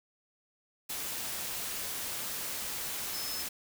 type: tone in noise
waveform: sine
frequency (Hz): 5200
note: E8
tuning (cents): -24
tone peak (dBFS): -39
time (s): 3.13-3.43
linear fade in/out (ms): 10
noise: white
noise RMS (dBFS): -37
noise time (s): 0.89-3.49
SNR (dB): -5
effects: none